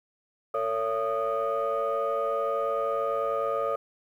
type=tone cluster; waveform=sine; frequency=452.7 / 562 / 671 / 1236 Hz; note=A4 / C#5 / E5 / D#6; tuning=+49 / +24 / +31 / -12 cents; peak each=-30 / -28 / -33 / -29 dBFS; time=0.54-3.76 s; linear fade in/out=5 ms; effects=tanh soft clip ceiling -19 dBFS + 10-bit